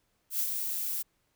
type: noise with ADSR envelope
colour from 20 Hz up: violet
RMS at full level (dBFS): -28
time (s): 0.3-1.03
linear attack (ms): 100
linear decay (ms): 67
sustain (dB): -5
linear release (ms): 18
effects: pink hiss -74 dBFS RMS until 1.35 s